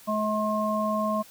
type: harmonic tone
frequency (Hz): 213.6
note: G#3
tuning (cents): +49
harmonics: 1 / 3 / 5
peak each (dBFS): -28 / -28 / -28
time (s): 0.07-1.23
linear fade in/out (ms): 20
effects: white hiss -51 dBFS RMS until 1.3 s